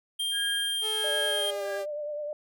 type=tone; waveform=square; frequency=3190 Hz; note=G7; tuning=30 cents sharp; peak=-28 dBFS; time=0.19-1.51 s; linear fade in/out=10 ms
type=tone with tremolo; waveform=sine; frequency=1632 Hz; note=G#6; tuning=31 cents flat; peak=-30 dBFS; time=0.31-1.8 s; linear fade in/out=50 ms; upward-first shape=sine; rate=1.4 Hz; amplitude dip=100%
type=tone with pitch glide; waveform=sawtooth; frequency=432.4 to 396.5 Hz; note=A4 to G4; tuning=-30 to +20 cents; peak=-31 dBFS; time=0.81-1.86 s; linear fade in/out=50 ms; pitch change=-150 cents; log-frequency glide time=1.25-1.68 s
type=tone with vibrato; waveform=sine; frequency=594 Hz; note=D5; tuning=20 cents sharp; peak=-31 dBFS; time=1.04-2.33 s; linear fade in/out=2 ms; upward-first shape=triangle; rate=9.7 Hz; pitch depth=40 cents each way
effects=none